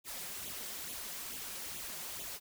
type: noise with flanger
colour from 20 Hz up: white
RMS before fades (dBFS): -43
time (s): 0.04-2.4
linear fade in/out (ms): 50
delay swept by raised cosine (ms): 0.28 to 5.68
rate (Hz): 2.3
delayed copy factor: +0.7
effects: none